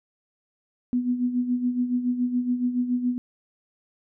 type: tone with tremolo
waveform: sine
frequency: 246.9 Hz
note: B3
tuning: in tune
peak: -19 dBFS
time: 0.93-3.18 s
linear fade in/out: 0 ms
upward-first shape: sine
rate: 7.1 Hz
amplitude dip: 65%
effects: none